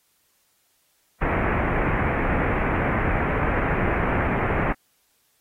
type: low-pass noise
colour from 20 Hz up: pink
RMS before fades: -23 dBFS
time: 1.21-4.73 s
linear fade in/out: 10 ms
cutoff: 2300 Hz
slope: 48 dB/octave
effects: white hiss -66 dBFS RMS until 5.4 s + AAC 48 kbps